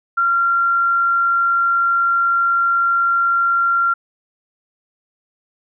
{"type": "tone", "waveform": "sine", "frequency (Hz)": 1378, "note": "F6", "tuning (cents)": -24, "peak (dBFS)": -13, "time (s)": [0.17, 3.94], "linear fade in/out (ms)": 10, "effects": []}